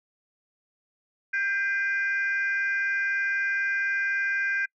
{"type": "tone cluster", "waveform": "sine", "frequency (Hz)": [1581, 2043, 2414], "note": ["G6", "C7", "D7"], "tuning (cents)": [14, -42, 47], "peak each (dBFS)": [-24, -33, -33], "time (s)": [1.33, 4.66], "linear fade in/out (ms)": 10, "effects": ["noise-tail reverb RT60 0.1 s tail -26 dB re dry", "tanh soft clip ceiling -17 dBFS"]}